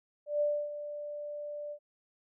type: tone with ADSR envelope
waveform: sine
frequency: 589 Hz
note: D5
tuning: 5 cents sharp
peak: -25 dBFS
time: 0.26-1.79 s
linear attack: 150 ms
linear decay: 280 ms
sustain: -12 dB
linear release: 74 ms
effects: none